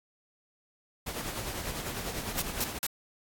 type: noise with tremolo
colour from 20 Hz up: pink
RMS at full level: -35 dBFS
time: 1.06-2.79 s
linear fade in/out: 10 ms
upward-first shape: sine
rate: 10 Hz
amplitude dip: 45%
type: noise bursts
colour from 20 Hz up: white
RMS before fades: -30 dBFS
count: 3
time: 2.38-2.865 s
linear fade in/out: 0 ms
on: 35 ms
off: 190 ms
effects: AAC 64 kbps